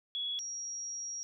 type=tone pair in turn; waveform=sine; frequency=3367 / 5663 Hz; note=G#7 / F8; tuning=+23 / +23 cents; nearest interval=major sixth; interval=900 cents; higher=second; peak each=-33 / -37 dBFS; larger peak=first; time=0.15-0.39 / 0.39-1.23 s; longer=second; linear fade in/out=0 ms; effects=none